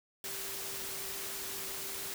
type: tone in noise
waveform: sine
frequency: 390 Hz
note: G4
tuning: 9 cents flat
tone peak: -51 dBFS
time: 0.24-2.14 s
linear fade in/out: 2 ms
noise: white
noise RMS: -40 dBFS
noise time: 0.24-2.14 s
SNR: -14 dB
effects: none